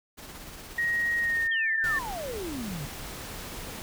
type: noise with tremolo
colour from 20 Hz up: pink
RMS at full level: -42 dBFS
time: 0.17-1.48 s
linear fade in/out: 20 ms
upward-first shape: sine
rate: 17 Hz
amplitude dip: 35%
type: tone with pitch glide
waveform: sine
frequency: 1883 to 1787.6 Hz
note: A#6 to A6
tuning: +17 to +27 cents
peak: -24 dBFS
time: 0.78-1.99 s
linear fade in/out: 5 ms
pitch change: -90 cents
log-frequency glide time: 1.17-1.68 s
type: exponential sweep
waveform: sine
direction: down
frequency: 3322 to 132.5 Hz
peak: -33 dBFS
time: 1.51-2.86 s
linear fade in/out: 10 ms
type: noise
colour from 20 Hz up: pink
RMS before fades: -39 dBFS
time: 1.84-3.82 s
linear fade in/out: 0 ms
effects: none